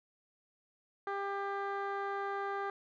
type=tone with low-pass filter; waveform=15% pulse; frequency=397.7 Hz; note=G4; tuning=25 cents sharp; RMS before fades=-37 dBFS; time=1.07-2.7 s; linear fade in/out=2 ms; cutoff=1600 Hz; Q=1.1; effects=none

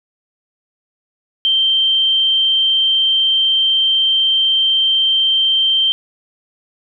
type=tone; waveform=sine; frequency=3136 Hz; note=G7; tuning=in tune; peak=-11 dBFS; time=1.45-5.92 s; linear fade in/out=0 ms; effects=none

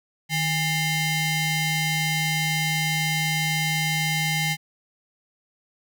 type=ring-modulated tone; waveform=sawtooth; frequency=974 Hz; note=B5; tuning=24 cents flat; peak=-15 dBFS; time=0.29-4.57 s; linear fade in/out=50 ms; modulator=1130 Hz; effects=none

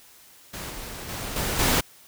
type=noise with level steps; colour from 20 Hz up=pink; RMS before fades=-35 / -37 / -33 / -27 / -21 dBFS; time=0.53-1.81 s; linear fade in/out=10 ms; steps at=0.7 / 1.09 / 1.36 / 1.59 s; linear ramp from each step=2 ms; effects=white hiss -52 dBFS RMS until 2.07 s

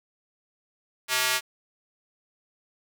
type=tone with high-pass filter; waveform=square; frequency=128 Hz; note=C3; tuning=38 cents flat; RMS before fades=-25 dBFS; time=1.08-1.41 s; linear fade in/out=50 ms; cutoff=1700 Hz; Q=0.72; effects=none

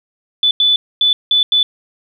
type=tone bursts at uneven times; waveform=sine; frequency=3483 Hz; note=A7; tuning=18 cents flat; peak=-9 dBFS; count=5; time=0.43-0.51 / 0.6-0.76 / 1.01-1.13 / 1.31-1.43 / 1.52-1.63 s; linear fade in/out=2 ms; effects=8-bit

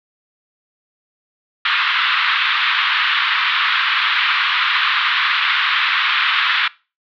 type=band-pass noise; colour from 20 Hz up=pink; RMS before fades=-17 dBFS; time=1.65-6.68 s; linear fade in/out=5 ms; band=1100 to 3800 Hz; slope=48 dB/octave; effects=noise-tail reverb RT60 0.3 s tail -21 dB re dry

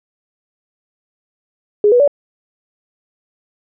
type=tone with pitch steps; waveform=sine; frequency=415.3 / 488.2 / 573.9 Hz; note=G#4 / B4 / D5; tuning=0 / -20 / -40 cents; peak=-7 dBFS; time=1.84-2.077 s; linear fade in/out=2 ms; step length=79 ms; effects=none

